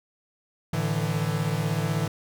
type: chord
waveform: 45% pulse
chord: A suspended fourth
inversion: none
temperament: equal with one note detuned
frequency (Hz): 110 / 148.71 / 164.81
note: A2 / D3 / E3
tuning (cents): 0 / +22 / 0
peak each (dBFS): -30 / -28 / -28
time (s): 0.73-2.08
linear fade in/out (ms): 5
effects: none